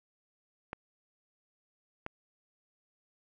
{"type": "clicks", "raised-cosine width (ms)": 0.5, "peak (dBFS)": -22, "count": 2, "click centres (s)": [0.731, 2.064], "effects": []}